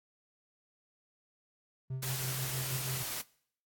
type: tone with tremolo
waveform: triangle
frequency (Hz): 130.81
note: C3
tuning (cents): 0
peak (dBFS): -31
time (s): 1.9-3.03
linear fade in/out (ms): 5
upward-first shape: triangle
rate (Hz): 6.2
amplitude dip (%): 65
type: noise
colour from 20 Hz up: white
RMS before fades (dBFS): -38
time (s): 2.02-3.22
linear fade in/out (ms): 10
effects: noise-tail reverb RT60 0.6 s tail -22 dB re dry + AAC 64 kbps